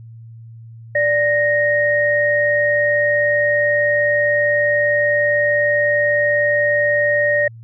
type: tone pair together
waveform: sine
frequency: 587.3 / 1864.7 Hz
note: D5 / A#6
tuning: 0 / 0 cents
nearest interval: octave + minor sixth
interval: 2000 cents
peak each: -16 dBFS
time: 0.95-7.48 s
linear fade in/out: 5 ms
effects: added 114 Hz sine -35 dBFS peak until 7.63 s